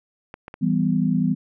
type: clicks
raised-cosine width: 0.5 ms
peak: -21 dBFS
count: 3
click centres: 0.341 / 0.481 / 0.541 s
type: chord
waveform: sine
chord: E minor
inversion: none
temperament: equal with one note detuned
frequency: 164.81 / 196 / 249.8 Hz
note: E3 / G3 / B3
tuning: 0 / 0 / +20 cents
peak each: -22 dBFS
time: 0.61-1.35 s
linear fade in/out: 20 ms
effects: none